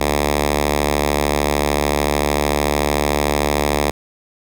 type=tone with notch filter; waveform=5% pulse; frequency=73.42 Hz; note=D2; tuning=in tune; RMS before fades=-18 dBFS; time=0-3.91 s; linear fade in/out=10 ms; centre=170 Hz; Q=1.3; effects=none